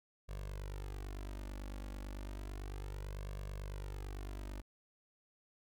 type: tone with flanger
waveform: sawtooth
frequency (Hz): 49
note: G1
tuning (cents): 0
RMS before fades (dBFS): -44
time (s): 0.28-4.62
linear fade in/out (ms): 20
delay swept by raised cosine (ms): 1.8 to 3.6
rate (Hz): 0.32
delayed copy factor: +0.9
effects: none